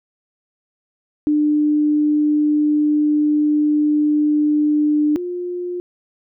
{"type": "tone pair in turn", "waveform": "sine", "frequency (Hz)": [299.2, 355.5], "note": ["D4", "F4"], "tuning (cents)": [32, 31], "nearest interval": "minor third", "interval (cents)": 299, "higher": "second", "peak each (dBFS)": [-13, -22], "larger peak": "first", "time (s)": [[1.27, 5.16], [5.16, 5.8]], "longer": "first", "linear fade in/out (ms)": 0, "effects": []}